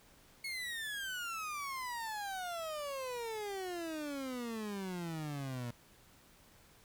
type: exponential sweep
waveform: 30% pulse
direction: down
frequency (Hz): 2200 to 117.5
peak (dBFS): -36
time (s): 0.44-5.71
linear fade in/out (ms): 5
effects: pink hiss -63 dBFS RMS until 6.84 s